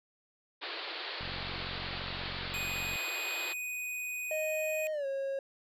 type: band-pass noise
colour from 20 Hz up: white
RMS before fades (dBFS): -40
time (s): 0.61-3.54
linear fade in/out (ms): 20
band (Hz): 310 to 4600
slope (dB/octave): 96
type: click train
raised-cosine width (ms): 5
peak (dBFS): -33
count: 81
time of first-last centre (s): 1.21-2.957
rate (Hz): 45.8
type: tone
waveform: square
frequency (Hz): 2489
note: D#7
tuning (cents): 0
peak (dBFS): -36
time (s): 2.54-4.87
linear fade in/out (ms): 0
type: tone with pitch glide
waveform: triangle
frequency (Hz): 622.3 to 544.9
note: D#5 to C#5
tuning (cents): 0 to -30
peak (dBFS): -30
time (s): 4.31-5.39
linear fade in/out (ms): 2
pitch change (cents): -230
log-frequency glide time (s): 4.92-5.06
effects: none